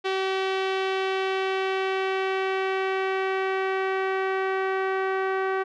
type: tone with low-pass filter sweep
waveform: sawtooth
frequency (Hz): 382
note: G4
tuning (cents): -45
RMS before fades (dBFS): -26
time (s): 0.04-5.64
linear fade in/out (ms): 20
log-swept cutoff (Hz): 3400 to 1700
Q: 1.6
effects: none